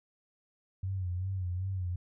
sine tone with vibrato, 92.5 Hz, F#2, in tune, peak -31 dBFS, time 0.83-1.96 s, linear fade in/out 5 ms, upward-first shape sine, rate 2.6 Hz, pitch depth 75 cents each way, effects none

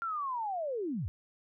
sine linear sweep, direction down, 1394 to 69 Hz, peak -32 dBFS, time 0.02-1.08 s, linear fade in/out 0 ms, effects none

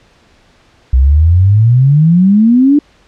sine exponential sweep, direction up, 61.74 to 299.2 Hz, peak -4 dBFS, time 0.93-2.79 s, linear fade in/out 5 ms, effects pink hiss -48 dBFS RMS until 3.07 s + low-pass 5000 Hz 12 dB/octave

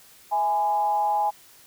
sine tone with frequency modulation, 830.6 Hz, G#5, in tune, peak -20 dBFS, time 0.31-1.31 s, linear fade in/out 20 ms, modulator 177 Hz, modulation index 0.47, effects white hiss -52 dBFS RMS until 1.66 s

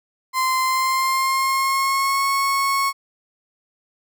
35% pulse tone with pitch glide, 1038 to 1099.7 Hz, C6 to C#6, -14 to -14 cents, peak -16 dBFS, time 0.33-2.93 s, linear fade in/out 50 ms, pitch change +100 cents, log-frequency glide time 0.64-2.27 s, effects none

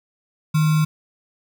sine tone with sample-and-hold, 155.56 Hz, D#3, in tune, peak -14 dBFS, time 0.54-0.85 s, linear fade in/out 10 ms, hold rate 1225 Hz, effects none

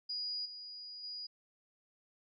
sine tone with level steps, 4897 Hz, D#8, 28 cents flat, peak -36 / -45 / -41 dBFS, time 0.09-1.27 s, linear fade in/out 10 ms, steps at 0.45 / 1.03 s, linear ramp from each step 10 ms, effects none

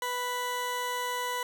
20% pulse tone pair together, 493.9 / 987.8 Hz, B4 / B5, 0 / 0 cents, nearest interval octave, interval 1200 cents, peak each -30 / -29 dBFS, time 0.02-1.43 s, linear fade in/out 2 ms, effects none

